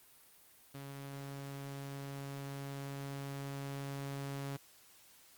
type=tone with level ramp; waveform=sawtooth; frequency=138.9 Hz; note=C#3; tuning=4 cents sharp; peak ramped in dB=-40 to -35 dBFS; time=0.74-4.57 s; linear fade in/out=10 ms; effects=white hiss -62 dBFS RMS until 5.37 s + Opus 32 kbps